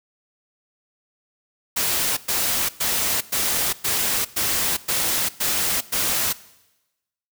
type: noise bursts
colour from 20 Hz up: white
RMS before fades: -22 dBFS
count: 9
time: 1.76-6.33 s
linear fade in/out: 10 ms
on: 410 ms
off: 110 ms
effects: noise-tail reverb RT60 1.0 s tail -19 dB re dry